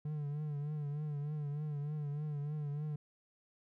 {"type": "tone with vibrato", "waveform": "triangle", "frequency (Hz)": 147.9, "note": "D3", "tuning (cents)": 13, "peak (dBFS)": -34, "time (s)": [0.05, 2.96], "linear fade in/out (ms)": 5, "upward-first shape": "triangle", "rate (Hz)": 3.3, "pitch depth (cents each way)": 69, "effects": []}